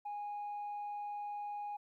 sine tone, 825 Hz, G#5, 12 cents flat, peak -37 dBFS, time 0.05-1.77 s, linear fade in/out 10 ms, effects tanh soft clip ceiling -37 dBFS + 13-bit

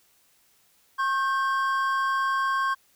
triangle tone pair together, 1083.4 / 1566 Hz, C#6 / G6, -40 / -2 cents, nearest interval tritone, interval 638 cents, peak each -22 / -26 dBFS, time 0.98-2.75 s, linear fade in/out 20 ms, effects white hiss -63 dBFS RMS until 2.95 s

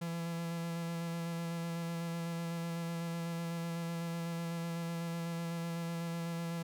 45% pulse tone with vibrato, 168.1 Hz, E3, 34 cents sharp, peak -36 dBFS, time 0.01-6.63 s, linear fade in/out 10 ms, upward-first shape square, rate 8 Hz, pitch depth 13 cents each way, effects none

